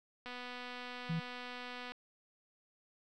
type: click train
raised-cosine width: 0.3 ms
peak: -30 dBFS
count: 411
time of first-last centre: 0.26-1.92 s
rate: 247 Hz
type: tone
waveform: sine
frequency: 164.81 Hz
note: E3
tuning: in tune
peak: -33 dBFS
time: 1.09-1.2 s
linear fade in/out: 10 ms
effects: none

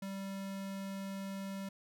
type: tone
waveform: square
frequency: 195 Hz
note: G3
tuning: 9 cents flat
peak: -40 dBFS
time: 0.02-1.69 s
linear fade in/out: 5 ms
effects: none

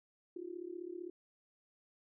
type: tone with amplitude modulation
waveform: sine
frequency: 351.7 Hz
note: F4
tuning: 12 cents sharp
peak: -38 dBFS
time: 0.36-1.1 s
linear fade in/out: 5 ms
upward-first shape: sine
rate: 35.5 Hz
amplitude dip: 90%
effects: none

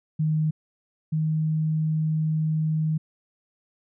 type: tone pair in turn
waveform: sine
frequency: 155.56 / 156.64 Hz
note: D#3 / D#3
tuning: 0 / +12 cents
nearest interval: unison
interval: 12 cents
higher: second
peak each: -20 / -21 dBFS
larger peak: first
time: 0.19-0.51 / 1.12-2.98 s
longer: second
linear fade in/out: 10 ms
effects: none

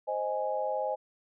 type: chord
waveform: sine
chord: Ab major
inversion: first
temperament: equal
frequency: 523.3 / 622.3 / 830.6 Hz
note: C5 / Eb5 / Ab5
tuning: 0 / 0 / 0 cents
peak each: -33 dBFS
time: 0.07-0.96 s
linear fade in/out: 20 ms
effects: none

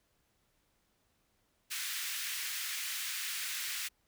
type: high-pass noise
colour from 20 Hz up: pink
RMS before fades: -38 dBFS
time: 1.7-3.89 s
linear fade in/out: 20 ms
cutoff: 1700 Hz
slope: 24 dB/octave
effects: pink hiss -75 dBFS RMS until 4.07 s

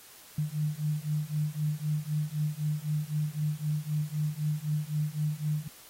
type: beating tone pair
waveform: sine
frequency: 149.2 / 153.1 Hz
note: D3 / D#3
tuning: +28 / -28 cents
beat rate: 3.9 Hz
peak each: -31 dBFS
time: 0.38-5.68 s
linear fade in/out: 5 ms
effects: white hiss -52 dBFS RMS until 5.89 s + AAC 48 kbps

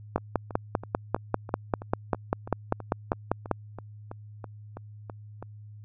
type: two click trains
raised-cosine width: 1 ms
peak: -9 / -24 dBFS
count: 18 / 17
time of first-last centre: 0.16-3.513 / 0.18-5.426 s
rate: 5.07 / 3.05 Hz
effects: added 105 Hz sine -43 dBFS peak until 5.84 s

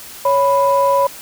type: tone pair together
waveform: sine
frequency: 556 / 989.8 Hz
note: C#5 / B5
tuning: +5 / +4 cents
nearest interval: minor seventh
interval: 999 cents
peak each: -13 dBFS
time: 0.25-1.07 s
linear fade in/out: 5 ms
effects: tanh soft clip ceiling -4 dBFS + white hiss -35 dBFS RMS until 1.21 s

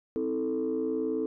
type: chord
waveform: sine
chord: A minor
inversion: first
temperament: equal with one note detuned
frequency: 261.6 / 321.2 / 440 Hz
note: C4 / E4 / A4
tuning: 0 / -45 / 0 cents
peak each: -32 / -31 / -29 dBFS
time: 0.16-1.26 s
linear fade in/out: 0 ms
effects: tanh soft clip ceiling -21 dBFS

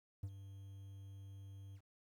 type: tone with ADSR envelope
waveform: triangle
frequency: 98 Hz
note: G2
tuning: in tune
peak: -36 dBFS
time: 0.23-1.81 s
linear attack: 6 ms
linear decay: 55 ms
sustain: -12 dB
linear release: 58 ms
effects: 12-bit

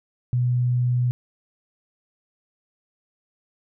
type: tone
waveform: sine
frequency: 123.47 Hz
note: B2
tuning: in tune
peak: -18 dBFS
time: 0.33-1.11 s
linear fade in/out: 0 ms
effects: none

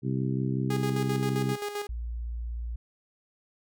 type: harmonic tone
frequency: 65.41 Hz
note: C2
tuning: in tune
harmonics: 2 / 3 / 4 / 5 / 6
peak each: -28 / -32 / -34 / -36 / -38 dBFS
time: 0.02-1.57 s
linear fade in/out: 50 ms
type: tone with tremolo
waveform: sawtooth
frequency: 411.6 Hz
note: G#4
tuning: 16 cents flat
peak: -26 dBFS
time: 0.7-1.87 s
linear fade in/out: 5 ms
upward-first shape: square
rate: 7.6 Hz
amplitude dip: 55%
type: tone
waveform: sine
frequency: 58.27 Hz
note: A#1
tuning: in tune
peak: -31 dBFS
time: 1.89-2.76 s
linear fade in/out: 5 ms
effects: none

